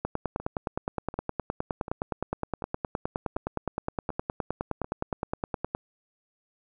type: two click trains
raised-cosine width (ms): 1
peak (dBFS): -14 / -23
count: 56 / 7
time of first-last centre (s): 0.05-5.749 / 0.4-4.844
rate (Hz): 9.65 / 1.35
effects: none